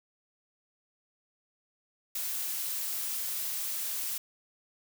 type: noise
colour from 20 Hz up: blue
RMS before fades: -34 dBFS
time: 2.15-4.18 s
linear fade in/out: 5 ms
effects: none